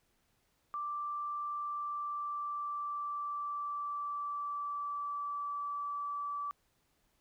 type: tone with pitch glide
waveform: sine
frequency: 1174.7 to 1156.5 Hz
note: D6 to D6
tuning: 0 to -27 cents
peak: -35 dBFS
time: 0.74-6.51 s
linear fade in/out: 0 ms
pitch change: -27 cents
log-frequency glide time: 1.51-5.51 s
effects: pink hiss -75 dBFS RMS until 7.2 s